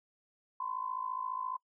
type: tone with amplitude modulation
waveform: sine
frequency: 1023 Hz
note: C6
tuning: 39 cents flat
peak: -31 dBFS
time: 0.6-1.57 s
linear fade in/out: 5 ms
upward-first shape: sine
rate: 54.6 Hz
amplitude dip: 85%
effects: noise-tail reverb RT60 0.1 s tail -23 dB re dry